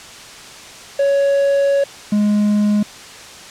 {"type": "tone pair in turn", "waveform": "triangle", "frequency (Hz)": [558, 208.3], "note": ["C#5", "G#3"], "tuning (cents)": [11, 5], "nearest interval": "octave + perfect fourth", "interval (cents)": 1706, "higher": "first", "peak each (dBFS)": -10, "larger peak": "neither", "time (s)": [[0.99, 1.84], [2.12, 2.83]], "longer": "first", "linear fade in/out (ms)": 5, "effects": ["white hiss -36 dBFS RMS until 3.5 s", "low-pass 7000 Hz 12 dB/octave"]}